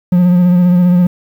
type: tone with vibrato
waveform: triangle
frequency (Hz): 178.1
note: F3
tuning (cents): +34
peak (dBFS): -4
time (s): 0.12-1.07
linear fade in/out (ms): 5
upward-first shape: sine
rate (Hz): 15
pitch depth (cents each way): 29
effects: 7-bit